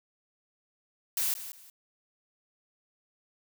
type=noise with echo; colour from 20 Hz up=blue; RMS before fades=-29 dBFS; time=1.17-1.34 s; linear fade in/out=2 ms; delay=180 ms; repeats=2; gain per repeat=-12 dB; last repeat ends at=1.7 s; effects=none